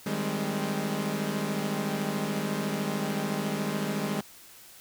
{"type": "chord", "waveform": "sawtooth", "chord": "Ab major seventh", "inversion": "second", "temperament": "equal with one note detuned", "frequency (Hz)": [155.56, 196, 209.8, 261.6], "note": ["Eb3", "G3", "Ab3", "C4"], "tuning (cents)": [0, 0, 18, 0], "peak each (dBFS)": [-31, -29, -28, -34], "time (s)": [0.06, 4.21], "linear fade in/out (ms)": 5, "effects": ["white hiss -51 dBFS RMS until 4.8 s"]}